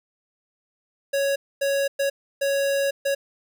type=tone bursts at uneven times; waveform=square; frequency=555 Hz; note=C#5; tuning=2 cents sharp; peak=-21 dBFS; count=5; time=1.13-1.36 / 1.61-1.88 / 1.99-2.1 / 2.41-2.91 / 3.05-3.15 s; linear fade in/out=10 ms; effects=none